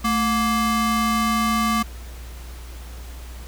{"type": "ring-modulated tone", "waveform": "square", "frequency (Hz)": 471, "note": "A#4", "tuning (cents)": 18, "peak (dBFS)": -16, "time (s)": [0.04, 1.83], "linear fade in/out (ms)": 10, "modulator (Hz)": 692, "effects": ["added 60 Hz sine -34 dBFS peak until 3.47 s", "pink hiss -44 dBFS RMS until 3.47 s"]}